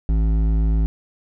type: tone with hard clipping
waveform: triangle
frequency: 54 Hz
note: A1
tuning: 32 cents flat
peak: -17 dBFS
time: 0.09-0.86 s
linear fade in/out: 0 ms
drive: 14 dB
effects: none